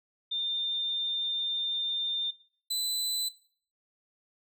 sine / sawtooth tone pair in turn, 3606 / 4007 Hz, A7 / B7, +42 / +24 cents, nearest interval major second, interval 182 cents, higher second, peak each -29 / -26 dBFS, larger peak second, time 0.31-2.31 / 2.7-3.29 s, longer first, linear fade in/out 10 ms, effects noise-tail reverb RT60 0.5 s tail -17 dB re dry

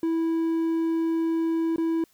triangle tone with dropouts, 328 Hz, E4, 9 cents flat, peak -20 dBFS, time 0.03-2.04 s, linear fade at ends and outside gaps 2 ms, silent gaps 1.761-1.781 s, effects white hiss -63 dBFS RMS until 2.13 s

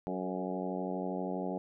harmonic tone with a mistuned harmonic, 92.5 Hz, F#2, in tune, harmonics 2 / 3 / 4 / 5 / 6 / 7 / 8 / 9, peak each -38 / -40 / -41 / -42 / -43 / -43 / -44 / -45 dBFS, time 0.07-1.58 s, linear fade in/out 0 ms, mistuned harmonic 5, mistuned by -27 cents, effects none

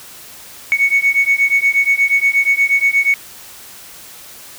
sine beating tone pair, 2217 / 2225.4 Hz, C#7 / C#7, 0 / +6 cents, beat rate 8.4 Hz, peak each -13 dBFS, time 0.72-3.14 s, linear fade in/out 0 ms, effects tanh soft clip ceiling -5 dBFS + white hiss -37 dBFS RMS until 4.58 s

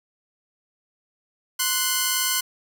5% pulse tone pair together, 1043.1 / 1480 Hz, C6 / F#6, -6 / 0 cents, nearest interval tritone, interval 606 cents, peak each -12 dBFS, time 1.59-2.41 s, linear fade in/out 10 ms, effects none

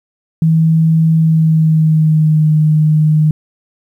sine tone with pitch glide, 161.2 to 154.1 Hz, E3 to D#3, -38 to -16 cents, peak -7 dBFS, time 0.42-3.31 s, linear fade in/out 2 ms, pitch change -78 cents, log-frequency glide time 1.14-2.5 s, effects 8-bit

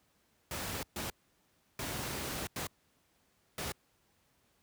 pink noise bursts at uneven times, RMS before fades -38 dBFS, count 5, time 0.51-0.83 / 0.96-1.1 / 1.79-2.47 / 2.56-2.67 / 3.58-3.72 s, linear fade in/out 2 ms, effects pink hiss -72 dBFS RMS until 4.62 s + high-pass 60 Hz 12 dB/octave

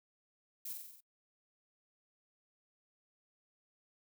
violet noise with echo, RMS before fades -43 dBFS, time 0.65-0.73 s, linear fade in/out 5 ms, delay 46 ms, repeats 6, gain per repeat -3 dB, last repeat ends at 1.006 s, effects noise-tail reverb RT60 0.1 s tail -24 dB re dry

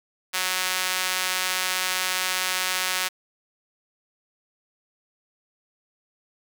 sawtooth tone with high-pass filter, 184.8 Hz, F#3, 2 cents flat, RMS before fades -26 dBFS, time 0.33-3.09 s, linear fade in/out 20 ms, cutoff 1700 Hz, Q 0.66, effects none

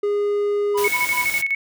triangle tone, 410.4 Hz, G#4, 21 cents flat, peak -16 dBFS, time 0.03-0.88 s, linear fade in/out 5 ms
triangle tone bursts, 989 Hz, B5, 2 cents sharp, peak -22 dBFS, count 3, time 0.74-1.256 s, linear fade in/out 20 ms, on 140 ms, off 48 ms
white noise, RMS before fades -29 dBFS, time 0.77-1.42 s, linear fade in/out 10 ms
sine tone with tremolo, 2206 Hz, C#7, 9 cents flat, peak -17 dBFS, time 0.84-1.55 s, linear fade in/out 5 ms, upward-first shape square, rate 12 Hz, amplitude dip 65%
effects none

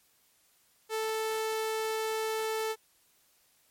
sawtooth tone, 440 Hz, A4, in tune, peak -26 dBFS, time 0.89-2.76 s, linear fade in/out 50 ms, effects white hiss -67 dBFS RMS until 3.7 s + MP3 64 kbps

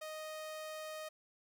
sawtooth tone, 622.3 Hz, D#5, in tune, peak -39 dBFS, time 0.01-1.09 s, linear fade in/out 10 ms, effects none

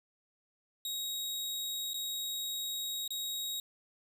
sawtooth tone with dropouts, 3790 Hz, A#7, 28 cents sharp, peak -32 dBFS, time 0.85-3.6 s, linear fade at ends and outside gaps 2 ms, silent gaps 1.934-1.942 / 3.078-3.105 s, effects none

